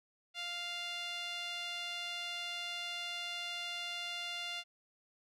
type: tone with band-pass filter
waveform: sawtooth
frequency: 698.5 Hz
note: F5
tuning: in tune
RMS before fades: -41 dBFS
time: 0.34-4.64 s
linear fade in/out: 50 ms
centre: 3200 Hz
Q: 2.4
effects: none